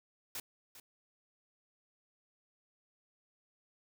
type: noise with echo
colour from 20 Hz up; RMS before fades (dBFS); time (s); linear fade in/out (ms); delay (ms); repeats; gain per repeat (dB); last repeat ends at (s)
white; -41; 0.35-0.4; 2; 400; 1; -13; 0.8
effects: none

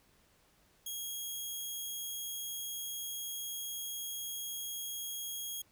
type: tone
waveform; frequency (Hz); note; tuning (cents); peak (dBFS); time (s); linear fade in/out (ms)
10% pulse; 3284; G#7; -20; -30; 0.86-5.62; 5
effects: pink hiss -68 dBFS RMS until 5.71 s

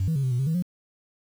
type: tone with pitch steps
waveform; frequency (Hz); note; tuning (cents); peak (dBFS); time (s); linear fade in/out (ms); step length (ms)
sine; 94.5 / 161.4 / 137.1 / 129.5 / 122.4 / 134.4 / 160.9 / 178.3; F#2 / E3 / C#3 / C3 / B2 / C3 / E3 / F3; +37 / -36 / -19 / -17 / -15 / +47 / -42 / +36; -20; 0-0.624; 5; 78
effects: tanh soft clip ceiling -19 dBFS + 8-bit

